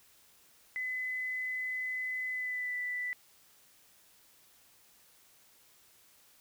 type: tone with pitch glide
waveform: sine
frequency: 2017 to 1982.3 Hz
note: B6 to B6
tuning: +36 to +6 cents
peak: -33 dBFS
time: 0.76-3.13 s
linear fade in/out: 0 ms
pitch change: -30 cents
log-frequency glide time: 2.29-2.77 s
effects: white hiss -63 dBFS RMS until 6.4 s